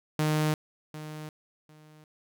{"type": "tone with echo", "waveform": "sawtooth", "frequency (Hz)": 153.6, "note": "D#3", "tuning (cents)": -22, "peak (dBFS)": -20, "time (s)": [0.19, 0.54], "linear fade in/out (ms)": 2, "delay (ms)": 750, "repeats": 2, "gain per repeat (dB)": -14, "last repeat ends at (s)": 2.04, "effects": []}